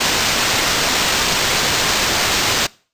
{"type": "noise with sample-and-hold", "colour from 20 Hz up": "blue", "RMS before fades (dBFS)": -17, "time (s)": [0, 2.67], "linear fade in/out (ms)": 10, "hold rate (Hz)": 11025, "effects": ["noise-tail reverb RT60 0.4 s tail -23 dB re dry", "resampled to 32000 Hz"]}